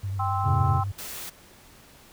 sine tone with vibrato, 98 Hz, G2, in tune, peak -27 dBFS, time 0.03-0.92 s, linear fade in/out 10 ms, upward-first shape triangle, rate 11 Hz, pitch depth 50 cents each way
harmonic tone, 261.6 Hz, C4, in tune, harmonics 3 / 4 / 5, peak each -28 / -30 / -31 dBFS, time 0.19-0.84 s, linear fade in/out 10 ms
triangle chord, F augmented, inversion none, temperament just, 87.31 / 109.13 / 136.42 Hz, F2 / A2 / C#3, 0 / -14 / -27 cents, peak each -23 dBFS, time 0.43-0.82 s, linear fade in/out 50 ms
white noise, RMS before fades -37 dBFS, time 0.98-1.3 s, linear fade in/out 10 ms
effects pink hiss -52 dBFS RMS until 2.12 s

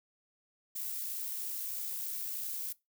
violet noise with amplitude modulation, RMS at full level -37 dBFS, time 0.75-2.73 s, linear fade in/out 10 ms, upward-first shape sine, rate 63.1 Hz, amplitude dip 25%, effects noise-tail reverb RT60 0.2 s tail -20 dB re dry

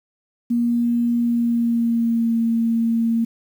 sine tone with pitch glide, 237.1 to 229.3 Hz, A#3 to A#3, +30 to -28 cents, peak -16 dBFS, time 0.5-3.25 s, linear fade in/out 10 ms, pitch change -58 cents, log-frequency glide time 1.19-2.36 s, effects 8-bit

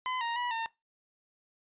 sawtooth tone with pitch steps, 1017 / 934 / 974 / 908 Hz, C6 / A#5 / B5 / A#5, -50 / +3 / -24 / -46 cents, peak -27 dBFS, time 0.06-0.66 s, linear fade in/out 0 ms, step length 150 ms, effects noise-tail reverb RT60 0.2 s tail -20 dB re dry + resampled to 8000 Hz

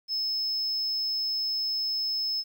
sine tone, 5210 Hz, E8, 21 cents flat, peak -24 dBFS, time 0.08-2.44 s, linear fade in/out 50 ms, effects tanh soft clip ceiling -25 dBFS + 10-bit

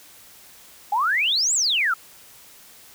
sine exponential two-way sweep, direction up then down, 784 to 8100 to 1265 Hz, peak -18 dBFS, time 0.92-1.94 s, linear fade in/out 5 ms, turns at 1.54 s, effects white hiss -48 dBFS RMS until 2.94 s

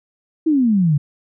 sine exponential sweep, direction down, 330.3 to 138.59 Hz, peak -12 dBFS, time 0.46-0.98 s, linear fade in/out 10 ms, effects none

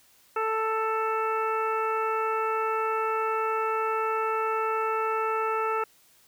harmonic tone, 441.6 Hz, A4, 6 cents sharp, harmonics 1 / 2 / 3 / 4 / 5 / 6, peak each -29 / -31 / -28 / -41 / -42 / -39 dBFS, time 0.36-5.84 s, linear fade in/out 5 ms, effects white hiss -60 dBFS RMS until 6.27 s

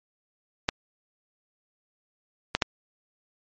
clicks, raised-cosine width 0.2 ms, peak -3 dBFS, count 3, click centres 0.689 / 2.55 / 2.622 s, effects low-pass 5000 Hz 12 dB/octave + MP3 48 kbps

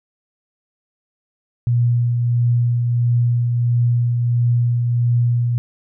sine tone with tremolo, 120 Hz, B2, 49 cents flat, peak -12 dBFS, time 1.67-5.58 s, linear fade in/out 0 ms, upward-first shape triangle, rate 1.5 Hz, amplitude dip 35%, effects none

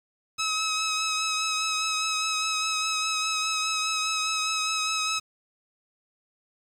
10% pulse tone with vibrato, 1282 Hz, E6, 49 cents flat, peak -16 dBFS, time 0.38-5.2 s, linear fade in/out 20 ms, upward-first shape triangle, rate 4.9 Hz, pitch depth 25 cents each way, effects low-pass 8000 Hz 12 dB/octave + 8-bit

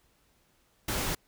pink noise, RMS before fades -31 dBFS, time 0.88-1.15 s, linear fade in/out 5 ms, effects pink hiss -68 dBFS RMS until 1.27 s

